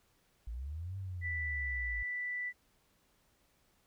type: linear two-way sweep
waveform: sine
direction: up then down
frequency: 52.5 to 98 to 52.5 Hz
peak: -38 dBFS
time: 0.47-2.03 s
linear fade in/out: 5 ms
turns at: 0.97 s
type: tone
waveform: sine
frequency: 1975.5 Hz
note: B6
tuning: in tune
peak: -35 dBFS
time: 1.21-2.53 s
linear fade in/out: 50 ms
effects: pink hiss -72 dBFS RMS until 3.86 s